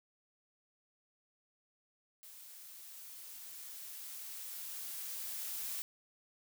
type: noise with level ramp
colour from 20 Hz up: blue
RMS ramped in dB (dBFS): -54 to -40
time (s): 2.23-5.82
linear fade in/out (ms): 0
effects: none